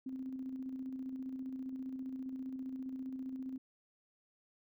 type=tone with tremolo; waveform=sine; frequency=261.6 Hz; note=C4; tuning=in tune; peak=-38 dBFS; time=0.06-3.58 s; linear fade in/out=5 ms; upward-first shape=square; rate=15 Hz; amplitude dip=35%; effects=none